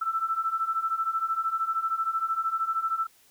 sine beating tone pair, 1318.5 / 1331.5 Hz, E6 / E6, 0 / +17 cents, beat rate 13 Hz, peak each -30 / -27 dBFS, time 0.01-3.07 s, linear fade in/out 10 ms, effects white hiss -60 dBFS RMS until 3.3 s

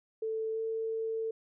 sine tone with pitch glide, 442.4 to 447 Hz, A4 to A4, +9 to +27 cents, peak -31 dBFS, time 0.22-1.31 s, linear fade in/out 5 ms, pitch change +18 cents, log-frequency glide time 0.53-0.59 s, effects none

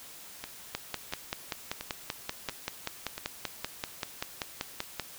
two click trains, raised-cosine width 0.2 ms, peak -19 / -14 dBFS, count 5 / 23, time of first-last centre 0.44-3.18 / 0.75-4.997 s, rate 1.46 / 5.18 Hz, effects white hiss -48 dBFS RMS until 5.18 s

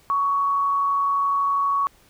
sine tone with amplitude modulation, 1117 Hz, C#6, 13 cents sharp, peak -17 dBFS, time 0.1-1.87 s, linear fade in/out 0 ms, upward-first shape sine, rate 173 Hz, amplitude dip 30%, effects pink hiss -56 dBFS RMS until 2.09 s

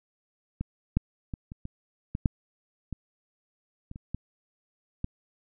clicks, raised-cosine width 5 ms, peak -18 / -10 / -21 / -27 / -24 / -18 / -9 / -21 / -27 / -28 / -19 / -17 dBFS, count 12, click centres 0.61 / 0.97 / 1.338 / 1.519 / 1.654 / 2.151 / 2.258 / 2.927 / 3.914 / 3.959 / 4.146 / 5.044 s, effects none

